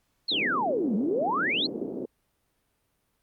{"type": "exponential two-way sweep", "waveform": "sine", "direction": "down then up", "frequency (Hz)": [4435, 190.5, 4435], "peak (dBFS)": -24, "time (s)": [0.28, 1.67], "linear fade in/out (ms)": 10, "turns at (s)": 0.95}
{"type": "band-pass noise", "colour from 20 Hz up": "pink", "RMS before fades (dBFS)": -34, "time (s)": [0.31, 2.06], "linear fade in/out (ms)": 10, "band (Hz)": [230, 450], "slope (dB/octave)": 24}
{"effects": ["pink hiss -73 dBFS RMS until 3.22 s", "Opus 48 kbps"]}